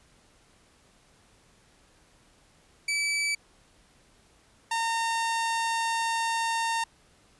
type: tone pair in turn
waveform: sawtooth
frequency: 2304 / 914.3 Hz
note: D7 / A#5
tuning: -34 / -34 cents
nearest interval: octave + major third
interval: 1600 cents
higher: first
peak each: -22 dBFS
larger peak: neither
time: 2.88-3.35 / 4.71-6.84 s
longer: second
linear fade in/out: 5 ms
effects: pink hiss -61 dBFS RMS until 7.39 s + resampled to 24000 Hz